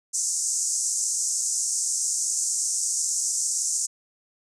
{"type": "band-pass noise", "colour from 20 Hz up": "white", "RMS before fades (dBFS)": -26, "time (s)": [0.13, 3.87], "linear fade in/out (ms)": 20, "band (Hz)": [5900, 8500], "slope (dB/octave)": 48, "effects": []}